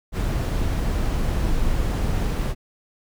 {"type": "noise", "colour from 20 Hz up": "brown", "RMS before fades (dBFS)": -22, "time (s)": [0.12, 2.55], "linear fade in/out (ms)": 50, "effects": []}